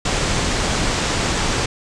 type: low-pass noise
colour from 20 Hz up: pink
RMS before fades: -20 dBFS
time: 0.05-1.66 s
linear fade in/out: 5 ms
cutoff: 8400 Hz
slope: 48 dB/octave
effects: none